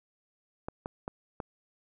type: clicks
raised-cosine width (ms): 1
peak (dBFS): -21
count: 4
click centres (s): 0.685 / 0.859 / 1.079 / 1.402
effects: none